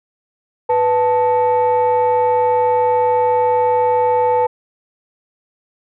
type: tone pair together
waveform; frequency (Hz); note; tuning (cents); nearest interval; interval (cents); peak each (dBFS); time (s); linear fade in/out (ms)
sine; 493.9 / 880; B4 / A5; 0 / 0; minor seventh; 1000; -13; 0.69-4.47; 10
effects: tanh soft clip ceiling -8 dBFS